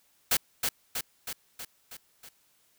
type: noise with echo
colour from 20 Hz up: white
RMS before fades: -24 dBFS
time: 0.31-0.37 s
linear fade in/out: 5 ms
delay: 320 ms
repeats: 6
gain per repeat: -4 dB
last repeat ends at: 2.29 s
effects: white hiss -67 dBFS RMS until 2.78 s